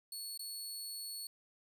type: tone with dropouts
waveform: 20% pulse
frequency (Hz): 4400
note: C#8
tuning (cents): -14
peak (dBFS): -36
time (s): 0.12-1.27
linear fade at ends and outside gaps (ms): 2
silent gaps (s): 0.376-0.393
effects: none